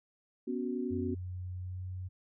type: chord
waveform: sine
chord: B suspended second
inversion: none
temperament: equal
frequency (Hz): 246.9 / 277.2 / 370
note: B3 / C#4 / F#4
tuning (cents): 0 / 0 / 0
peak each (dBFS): -35 / -38 / -37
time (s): 0.47-1.15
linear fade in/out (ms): 10
type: tone with pitch glide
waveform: sine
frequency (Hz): 91 to 92.11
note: F#2 to F#2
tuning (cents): -28 to -7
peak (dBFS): -37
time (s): 0.9-2.09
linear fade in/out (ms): 20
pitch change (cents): +21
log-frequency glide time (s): 1.58-1.84
effects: none